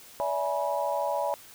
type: tone cluster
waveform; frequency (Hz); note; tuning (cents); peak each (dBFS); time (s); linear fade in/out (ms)
sine; 573 / 653 / 839 / 972; D5 / E5 / G#5 / B5; -43 / -17 / +17 / -28; -30 / -32 / -32 / -32; 0.2-1.34; 0
effects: white hiss -50 dBFS RMS until 1.54 s